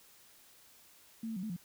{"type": "tone with pitch steps", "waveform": "sine", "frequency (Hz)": [225.3, 222.8, 185.1, 218.5, 175.1], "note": ["A3", "A3", "F#3", "A3", "F3"], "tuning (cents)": [41, 22, 1, -12, 5], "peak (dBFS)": -36, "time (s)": [1.23, 1.565], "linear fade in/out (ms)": 5, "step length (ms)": 67, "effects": ["white hiss -61 dBFS RMS until 1.64 s"]}